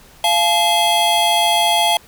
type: tone cluster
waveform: square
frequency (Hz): 691 / 857 / 3280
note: F5 / A5 / G#7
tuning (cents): -19 / -46 / -22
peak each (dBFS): -18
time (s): 0.24-1.97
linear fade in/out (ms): 2
effects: pink hiss -46 dBFS RMS until 2.07 s

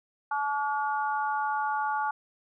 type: harmonic tone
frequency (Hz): 286.3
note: D4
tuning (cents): -44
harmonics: 3 / 4 / 5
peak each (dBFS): -28 / -33 / -33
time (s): 0.31-2.11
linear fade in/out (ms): 5
effects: none

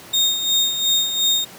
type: tone with tremolo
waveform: 35% pulse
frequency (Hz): 3692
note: A#7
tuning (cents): -17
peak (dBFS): -12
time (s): 0.13-1.45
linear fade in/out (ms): 10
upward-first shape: sine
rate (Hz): 2.8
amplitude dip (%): 60
effects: pink hiss -40 dBFS RMS until 1.58 s + high-pass 150 Hz 12 dB/octave

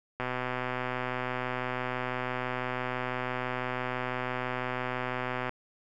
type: click train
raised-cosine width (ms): 0.5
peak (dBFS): -17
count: 668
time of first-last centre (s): 0.2-5.494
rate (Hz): 126
effects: none

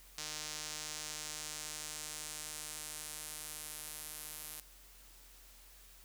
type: tone with band-pass filter sweep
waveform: sawtooth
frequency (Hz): 152.7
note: D#3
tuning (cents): -32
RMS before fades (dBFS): -45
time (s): 0.18-4.6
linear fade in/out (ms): 0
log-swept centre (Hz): 6000 to 12000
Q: 1.4
effects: added 44 Hz sine -60 dBFS peak until 6.04 s + white hiss -60 dBFS RMS until 6.04 s

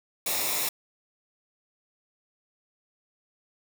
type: noise with comb filter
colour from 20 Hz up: white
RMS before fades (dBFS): -28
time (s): 0.26-0.69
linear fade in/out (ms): 5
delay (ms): 0.65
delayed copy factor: -0.6
effects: none

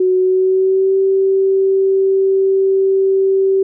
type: tone with pitch glide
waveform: sine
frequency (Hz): 370 to 385.9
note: F#4 to G4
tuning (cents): 0 to -27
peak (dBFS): -10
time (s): 0-3.63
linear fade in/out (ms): 5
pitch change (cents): +73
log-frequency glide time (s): 0.17-0.97
effects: none

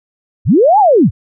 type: linear two-way sweep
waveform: sine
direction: up then down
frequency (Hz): 61.3 to 879 to 61.3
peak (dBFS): -5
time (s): 0.45-1.11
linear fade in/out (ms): 50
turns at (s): 0.79
effects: none

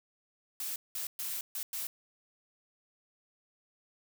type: noise bursts at uneven times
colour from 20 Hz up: blue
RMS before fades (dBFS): -37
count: 5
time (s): 0.6-0.76 / 0.95-1.07 / 1.19-1.41 / 1.55-1.63 / 1.73-1.87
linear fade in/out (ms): 2
effects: none

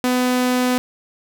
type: tone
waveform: sawtooth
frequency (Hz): 250.6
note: B3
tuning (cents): +25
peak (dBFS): -12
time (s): 0.04-0.78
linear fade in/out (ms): 0
effects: none

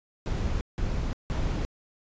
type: noise bursts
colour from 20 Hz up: brown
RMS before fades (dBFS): -28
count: 3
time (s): 0.26-1.65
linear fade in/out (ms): 0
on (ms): 350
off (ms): 170
effects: resampled to 16000 Hz

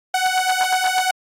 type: beating tone pair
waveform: sawtooth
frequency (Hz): 740 / 748.3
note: F#5 / F#5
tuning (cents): 0 / +19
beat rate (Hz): 8.3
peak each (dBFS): -16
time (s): 0.14-1.11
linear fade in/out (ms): 5
effects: low-pass 12000 Hz 12 dB/octave + AAC 48 kbps

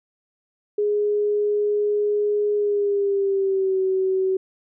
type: tone with pitch glide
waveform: sine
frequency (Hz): 415.3 to 378.6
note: G#4 to F#4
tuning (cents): 0 to +40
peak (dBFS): -18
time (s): 0.78-4.37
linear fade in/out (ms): 5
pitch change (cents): -160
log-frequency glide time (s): 2.55-3.79
effects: none

